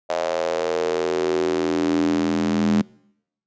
square tone with high-pass filter sweep, 41.57 Hz, E1, 15 cents sharp, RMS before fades -21 dBFS, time 0.09-2.82 s, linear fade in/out 10 ms, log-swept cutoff 610 to 210 Hz, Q 5.5, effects noise-tail reverb RT60 0.8 s tail -25 dB re dry + resampled to 16000 Hz

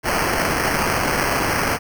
violet noise with sample-and-hold, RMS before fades -20 dBFS, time 0.03-1.79 s, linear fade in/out 50 ms, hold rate 3675 Hz, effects none

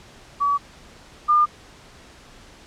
sine tone pair in turn, 1141 / 1205.8 Hz, C#6 / D6, +50 / +45 cents, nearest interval minor second, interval 95 cents, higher second, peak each -17 / -13 dBFS, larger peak second, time 0.4-0.58 / 1.28-1.46 s, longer neither, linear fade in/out 20 ms, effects pink hiss -47 dBFS RMS until 2.66 s + low-pass 7000 Hz 12 dB/octave

